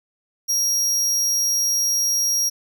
40% pulse tone, 5640 Hz, F8, 16 cents sharp, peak -17 dBFS, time 0.48-2.5 s, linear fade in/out 20 ms, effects none

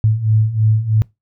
sine beating tone pair, 107.2 / 110.3 Hz, A2 / A2, -45 / +5 cents, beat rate 3.1 Hz, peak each -17 / -13 dBFS, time 0.04-1.02 s, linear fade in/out 0 ms, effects noise-tail reverb RT60 0.2 s tail -23 dB re dry

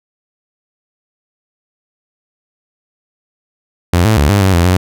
sawtooth tone with pitch steps, 87.5 / 109.3 / 72.5 / 100.9 / 95.5 / 85.4 / 91.1 Hz, F2 / A2 / D2 / G#2 / G2 / F2 / F#2, +4 / -11 / -22 / -49 / -45 / -38 / -26 cents, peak -4 dBFS, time 3.93-4.77 s, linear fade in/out 5 ms, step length 120 ms, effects none

